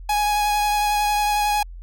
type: tone with vibrato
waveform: 45% pulse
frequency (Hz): 833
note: G#5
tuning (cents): +5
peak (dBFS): -18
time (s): 0.09-1.63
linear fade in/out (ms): 5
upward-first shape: sine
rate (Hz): 11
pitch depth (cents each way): 14
effects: added 43 Hz sine -34 dBFS peak until 1.82 s